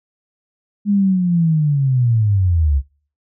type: linear sweep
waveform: sine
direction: down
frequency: 207.7 to 65.41 Hz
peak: -12 dBFS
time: 0.85-2.82 s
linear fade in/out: 50 ms
effects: noise-tail reverb RT60 0.4 s tail -19 dB re dry